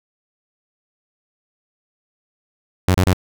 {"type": "tone bursts", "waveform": "sawtooth", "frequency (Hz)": 92, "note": "F#2", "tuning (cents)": -9, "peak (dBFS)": -8, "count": 3, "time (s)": [2.88, 3.132], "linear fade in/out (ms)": 0, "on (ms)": 64, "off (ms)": 30, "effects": []}